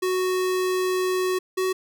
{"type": "tone pair in turn", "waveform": "square", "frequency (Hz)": [369.7, 374], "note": ["F#4", "F#4"], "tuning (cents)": [-1, 19], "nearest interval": "unison", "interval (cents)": 20, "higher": "second", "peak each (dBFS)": -22, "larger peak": "neither", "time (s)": [[0.02, 1.39], [1.57, 1.73]], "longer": "first", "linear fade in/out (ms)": 10, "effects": []}